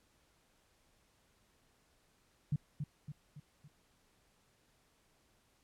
sine tone with echo, 146.83 Hz, D3, in tune, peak -29 dBFS, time 2.52-2.56 s, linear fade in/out 5 ms, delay 280 ms, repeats 4, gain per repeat -6 dB, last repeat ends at 3.68 s, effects pink hiss -72 dBFS RMS until 5.63 s + low-pass 12000 Hz 12 dB/octave

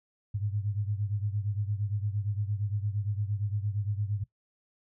sine beating tone pair, 100.9 / 109.6 Hz, G#2 / A2, -49 / -6 cents, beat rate 8.7 Hz, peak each -30 / -34 dBFS, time 0.34-4.24 s, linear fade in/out 10 ms, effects noise-tail reverb RT60 0.1 s tail -18 dB re dry

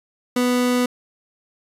30% pulse tone, 247.4 Hz, B3, 3 cents sharp, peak -14 dBFS, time 0.36-0.86 s, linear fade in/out 5 ms, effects resampled to 32000 Hz

